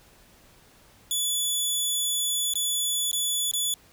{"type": "tone with dropouts", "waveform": "15% pulse", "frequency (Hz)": 3440, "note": "A7", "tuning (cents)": -40, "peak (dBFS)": -17, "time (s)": [1.11, 3.74], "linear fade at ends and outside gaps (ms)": 1, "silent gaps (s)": [[2.537, 2.555], [3.114, 3.13], [3.513, 3.536]], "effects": ["pink hiss -56 dBFS RMS until 3.92 s"]}